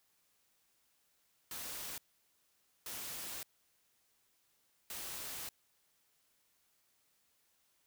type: noise bursts at uneven times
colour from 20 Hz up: white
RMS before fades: -44 dBFS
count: 3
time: 1.51-1.98 / 2.86-3.43 / 4.9-5.49 s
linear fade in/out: 2 ms
effects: white hiss -75 dBFS RMS until 7.86 s